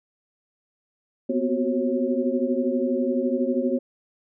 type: tone cluster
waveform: sine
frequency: 242.3 / 254.5 / 365.9 / 379 / 543 Hz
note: B3 / C4 / F#4 / F#4 / C#5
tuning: -33 / -48 / -19 / +42 / -36 cents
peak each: -27 / -25 / -29 / -31 / -27 dBFS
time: 1.29-3.79 s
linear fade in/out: 10 ms
effects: none